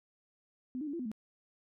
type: tone with pitch steps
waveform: sine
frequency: 254.1 / 306.4 / 283.6 / 338.6 / 250.9 / 216.6 Hz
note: B3 / D#4 / C#4 / E4 / B3 / A3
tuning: +49 / -27 / +40 / +46 / +28 / -27 cents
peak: -35 dBFS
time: 0.75-1.116 s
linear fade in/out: 0 ms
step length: 61 ms
effects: none